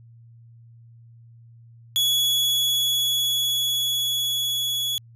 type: tone with level ramp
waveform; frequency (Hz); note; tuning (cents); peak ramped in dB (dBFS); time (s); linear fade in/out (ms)
40% pulse; 3379; G#7; +29; -17 to -22; 1.96-4.98; 0
effects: added 116 Hz sine -46 dBFS peak until 5.15 s